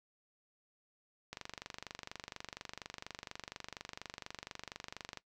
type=click train; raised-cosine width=0.2 ms; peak=-25 dBFS; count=94; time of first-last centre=1.33-5.173 s; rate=24.2 Hz; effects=noise-tail reverb RT60 0.1 s tail -17 dB re dry

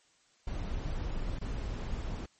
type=noise with dropouts; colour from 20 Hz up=brown; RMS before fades=-35 dBFS; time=0.47-2.26 s; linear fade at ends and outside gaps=5 ms; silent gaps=1.388-1.412 s; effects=white hiss -67 dBFS RMS until 2.39 s + MP3 32 kbps

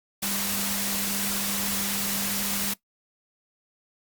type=tone in noise; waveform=sine; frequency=199.4 Hz; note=G3; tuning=30 cents sharp; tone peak=-34 dBFS; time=0.22-2.74 s; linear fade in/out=10 ms; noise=white; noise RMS=-28 dBFS; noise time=0.22-2.74 s; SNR=-9 dB; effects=noise-tail reverb RT60 0.1 s tail -18 dB re dry + Opus 48 kbps

